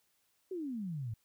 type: exponential sweep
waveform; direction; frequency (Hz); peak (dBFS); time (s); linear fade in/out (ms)
sine; down; 389.5 to 104.8; -36; 0.51-1.14; 5
effects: white hiss -75 dBFS RMS until 1.24 s